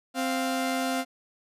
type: tone pair together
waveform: sawtooth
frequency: 261.6 / 698.5 Hz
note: C4 / F5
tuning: 0 / 0 cents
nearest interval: octave + perfect fourth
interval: 1700 cents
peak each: -24 / -26 dBFS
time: 0.14-1.05 s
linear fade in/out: 50 ms
effects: resampled to 32000 Hz